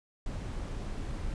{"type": "noise", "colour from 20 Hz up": "brown", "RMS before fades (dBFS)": -36, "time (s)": [0.26, 1.34], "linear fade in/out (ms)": 2, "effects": ["resampled to 22050 Hz"]}